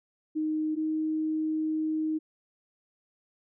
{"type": "tone pair in turn", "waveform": "sine", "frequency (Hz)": [310.4, 312.9], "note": ["D#4", "D#4"], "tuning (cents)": [-4, 10], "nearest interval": "unison", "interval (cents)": 14, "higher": "second", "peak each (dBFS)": -26, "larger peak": "neither", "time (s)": [[0.35, 0.76], [0.76, 2.19]], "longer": "second", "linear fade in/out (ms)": 20, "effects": []}